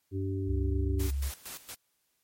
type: harmonic tone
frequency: 96.2 Hz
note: G2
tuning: 32 cents flat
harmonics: 1 / 3 / 4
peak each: -31 / -36 / -37 dBFS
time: 0.11-1.11 s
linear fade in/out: 50 ms
type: tone with vibrato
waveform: sine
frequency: 68.6 Hz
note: C#2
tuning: 17 cents flat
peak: -28 dBFS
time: 0.46-1.32 s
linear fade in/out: 50 ms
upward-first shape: sine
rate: 4.5 Hz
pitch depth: 16 cents each way
type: noise with tremolo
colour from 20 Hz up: white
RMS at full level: -41 dBFS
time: 0.99-1.75 s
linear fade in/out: 10 ms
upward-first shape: square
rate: 4.3 Hz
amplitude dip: 80%
effects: white hiss -75 dBFS RMS until 2.23 s + MP3 64 kbps